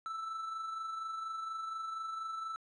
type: tone with amplitude modulation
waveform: triangle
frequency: 1321 Hz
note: E6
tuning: 3 cents sharp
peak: -34 dBFS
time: 0.06-2.56 s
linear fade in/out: 0 ms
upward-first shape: sine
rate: 24.2 Hz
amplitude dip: 40%
effects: resampled to 22050 Hz